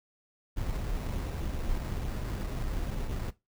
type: noise with sample-and-hold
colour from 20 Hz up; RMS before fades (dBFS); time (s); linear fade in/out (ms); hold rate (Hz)
brown; -33; 0.56-3.31; 20; 3150
effects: noise-tail reverb RT60 0.2 s tail -17 dB re dry